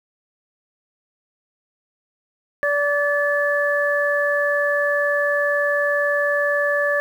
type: harmonic tone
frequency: 578 Hz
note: D5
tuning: 28 cents flat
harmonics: 1 / 2 / 3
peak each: -20 / -28 / -20 dBFS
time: 2.63-7 s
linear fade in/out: 0 ms
effects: 8-bit